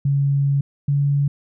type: tone pair in turn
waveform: sine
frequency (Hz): 140 / 141.95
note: C#3 / C#3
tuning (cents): +18 / +41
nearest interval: unison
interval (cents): 23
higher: second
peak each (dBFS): -15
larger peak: neither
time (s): 0.05-0.61 / 0.88-1.28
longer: first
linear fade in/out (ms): 5
effects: none